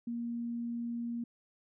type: tone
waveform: sine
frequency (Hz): 235.6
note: A#3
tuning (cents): +19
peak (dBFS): -34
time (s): 0.07-1.24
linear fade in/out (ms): 5
effects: none